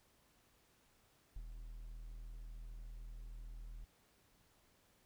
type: tone with ADSR envelope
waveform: triangle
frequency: 40.05 Hz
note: E1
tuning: 49 cents flat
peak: -40 dBFS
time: 1.36-3.85 s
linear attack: 4 ms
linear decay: 58 ms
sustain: -5 dB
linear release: 9 ms
effects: pink hiss -72 dBFS RMS until 5.05 s